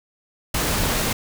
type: noise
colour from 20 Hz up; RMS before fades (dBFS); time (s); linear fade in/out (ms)
pink; -22; 0.54-1.13; 5
effects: none